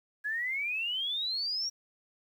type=exponential sweep; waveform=sine; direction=up; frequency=1661.2 to 5700 Hz; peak=-30 dBFS; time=0.24-1.7 s; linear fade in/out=20 ms; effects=10-bit